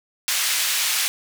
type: band-pass noise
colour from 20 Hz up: pink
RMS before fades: -22 dBFS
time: 0.28-1.08 s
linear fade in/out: 0 ms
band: 2200 to 16000 Hz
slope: 12 dB/octave
effects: none